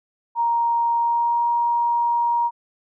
sine tone with pitch glide, 936 to 944.7 Hz, A#5 to A#5, +7 to +23 cents, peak -17 dBFS, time 0.35-2.51 s, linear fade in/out 50 ms, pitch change +16 cents, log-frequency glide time 0.97-1.46 s, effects none

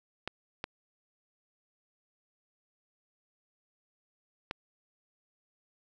clicks, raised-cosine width 0.3 ms, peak -18 dBFS, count 3, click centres 0.276 / 0.641 / 4.511 s, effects none

